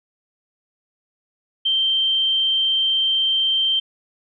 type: tone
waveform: sine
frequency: 3136 Hz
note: G7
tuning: in tune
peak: -16 dBFS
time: 1.65-3.8 s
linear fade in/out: 10 ms
effects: none